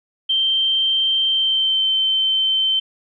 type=tone with pitch glide; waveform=sine; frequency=3136 to 3096 Hz; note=G7 to G7; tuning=0 to -22 cents; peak=-15 dBFS; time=0.29-2.8 s; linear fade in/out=10 ms; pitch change=-22 cents; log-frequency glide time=1.27-1.88 s; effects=none